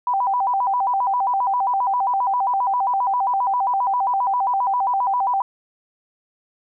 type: tone with vibrato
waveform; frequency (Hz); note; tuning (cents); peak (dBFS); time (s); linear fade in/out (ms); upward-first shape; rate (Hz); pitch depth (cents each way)
sine; 878; A5; -4; -17; 0.07-5.42; 2; square; 7.5; 200
effects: none